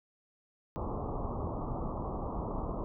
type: low-pass noise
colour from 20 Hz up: pink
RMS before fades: -36 dBFS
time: 0.76-2.84 s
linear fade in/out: 0 ms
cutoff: 1200 Hz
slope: 96 dB/octave
effects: none